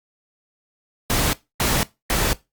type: noise bursts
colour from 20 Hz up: pink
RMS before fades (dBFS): -20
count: 3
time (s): 1.1-2.33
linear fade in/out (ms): 0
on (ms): 230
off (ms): 270
effects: noise-tail reverb RT60 0.2 s tail -18 dB re dry + Opus 48 kbps